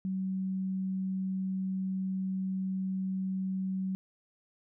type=tone; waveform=sine; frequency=189.3 Hz; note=F#3; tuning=40 cents sharp; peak=-30 dBFS; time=0.05-3.95 s; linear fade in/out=0 ms; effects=none